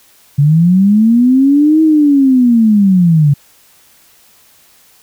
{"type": "linear two-way sweep", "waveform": "sine", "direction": "up then down", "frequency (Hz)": [138.59, 319.7, 138.59], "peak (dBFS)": -5, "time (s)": [0.38, 3.34], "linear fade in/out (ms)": 10, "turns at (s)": 1.82, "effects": ["white hiss -47 dBFS RMS until 5.02 s"]}